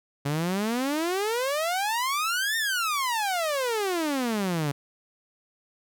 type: exponential two-way sweep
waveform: sawtooth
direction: up then down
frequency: 138 to 1844 to 138 Hz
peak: -21 dBFS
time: 0.25-4.72 s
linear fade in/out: 10 ms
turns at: 2.57 s
effects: none